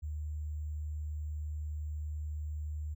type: tone with sample-and-hold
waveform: sine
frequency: 75.8 Hz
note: D#2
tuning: 45 cents flat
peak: -35 dBFS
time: 0.02-2.95 s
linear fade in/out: 20 ms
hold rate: 7350 Hz
effects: none